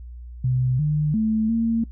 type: tone with pitch steps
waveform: sine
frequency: 127.4 / 150.8 / 218.9 / 228.2 Hz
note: C3 / D3 / A3 / A#3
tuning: -46 / +46 / -9 / -37 cents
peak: -18 dBFS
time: 0.44-1.84 s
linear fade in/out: 5 ms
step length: 350 ms
effects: noise-tail reverb RT60 0.1 s tail -20 dB re dry + added 60 Hz sine -35 dBFS peak until 1.91 s